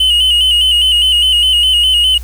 triangle tone with vibrato, 2960 Hz, F#7, in tune, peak -6 dBFS, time 0-2.18 s, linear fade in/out 5 ms, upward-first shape square, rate 4.9 Hz, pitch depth 49 cents each way, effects added 60 Hz sine -23 dBFS peak until 2.23 s + white hiss -40 dBFS RMS until 2.23 s

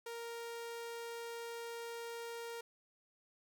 sawtooth tone, 466.2 Hz, A#4, in tune, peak -39 dBFS, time 0.06-2.61 s, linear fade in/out 5 ms, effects none

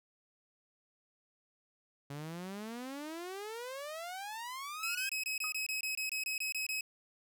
sawtooth exponential sweep, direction up, 138.59 to 1621 Hz, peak -37 dBFS, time 2.1-5.09 s, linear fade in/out 5 ms
sawtooth tone bursts, 2554 Hz, D#7, 45 cents sharp, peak -31 dBFS, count 14, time 4.83-6.809 s, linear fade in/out 2 ms, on 120 ms, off 23 ms
sine tone with exponential decay, 1253 Hz, D#6, 12 cents sharp, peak -38 dBFS, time 5.44-5.58 s, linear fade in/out 0 ms, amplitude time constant 29 ms
effects none

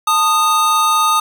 square tone pair together, 887.8 / 1238 Hz, A5 / D#6, +15 / -9 cents, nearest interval tritone, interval 576 cents, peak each -19 / -13 dBFS, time 0.07-1.2 s, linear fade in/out 5 ms, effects none

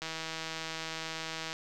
click train, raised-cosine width 0.2 ms, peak -20 dBFS, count 244, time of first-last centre 0.02-1.529 s, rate 161 Hz, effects none

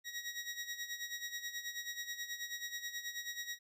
20% pulse tone with tremolo, 1900 Hz, A#6, 33 cents sharp, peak -33 dBFS, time 0.04-3.59 s, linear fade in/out 50 ms, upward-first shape sine, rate 9.3 Hz, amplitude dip 70%, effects none

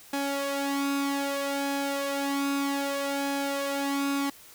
sawtooth tone with flanger, 279.1 Hz, C#4, 12 cents sharp, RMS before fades -29 dBFS, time 0.13-4.3 s, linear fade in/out 5 ms, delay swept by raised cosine 1.2 to 2.8 ms, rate 0.63 Hz, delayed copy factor +0.65, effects white hiss -51 dBFS RMS until 4.54 s

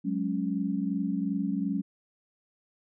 sine chord, F# suspended second, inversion none, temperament equal, 185 / 207.7 / 277.2 Hz, F#3 / G#3 / C#4, 0 / 0 / 0 cents, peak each -31 dBFS, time 0.04-1.82 s, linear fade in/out 20 ms, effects none

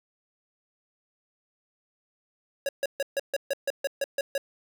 square tone bursts, 554.4 Hz, C#5, in tune, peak -25 dBFS, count 11, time 2.66-4.379 s, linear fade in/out 2 ms, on 29 ms, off 140 ms, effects 10-bit

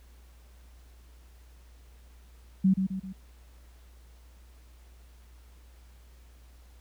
sine tone with echo, 190 Hz, F#3, 46 cents sharp, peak -18 dBFS, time 2.64-2.74 s, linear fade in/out 10 ms, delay 130 ms, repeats 3, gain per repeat -6 dB, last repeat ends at 3.13 s, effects added 60 Hz sine -51 dBFS peak until 6.8 s + pink hiss -63 dBFS RMS until 6.8 s

